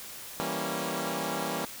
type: chord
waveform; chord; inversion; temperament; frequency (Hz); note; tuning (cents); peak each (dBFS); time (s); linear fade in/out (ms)
10% pulse; E diminished seventh; none; equal with one note detuned; 164.81 / 196 / 233.1 / 275; E3 / G3 / Bb3 / Db4; 0 / 0 / 0 / -14; -28; 0.4-1.65; 0
effects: white hiss -43 dBFS RMS until 1.8 s